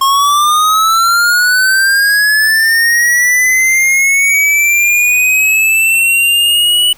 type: linear sweep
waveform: square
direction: up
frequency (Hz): 1076 to 2960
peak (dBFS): -8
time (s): 0.01-6.93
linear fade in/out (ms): 5
effects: pink hiss -42 dBFS RMS until 6.97 s